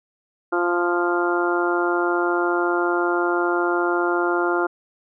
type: harmonic tone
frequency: 174.61 Hz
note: F3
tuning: in tune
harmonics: 2 / 3 / 4 / 5 / 6 / 7 / 8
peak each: -21 / -30 / -27 / -29 / -30 / -30 / -25 dBFS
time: 0.52-4.67 s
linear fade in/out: 10 ms
effects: none